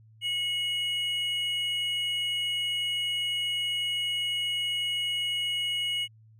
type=tone pair together; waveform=triangle; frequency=2189 / 2907 Hz; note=C#7 / F#7; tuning=-22 / -31 cents; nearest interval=perfect fourth; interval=491 cents; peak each=-34 / -26 dBFS; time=0.21-6.08 s; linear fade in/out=50 ms; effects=added 110 Hz sine -53 dBFS peak until 6.39 s